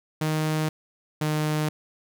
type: tone pair in turn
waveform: sawtooth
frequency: 155.56 / 152.98 Hz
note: D#3 / D#3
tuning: 0 / -29 cents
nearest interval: unison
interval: 29 cents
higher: first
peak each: -19 dBFS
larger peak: neither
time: 0.21-0.69 / 1.21-1.69 s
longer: neither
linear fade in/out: 5 ms
effects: none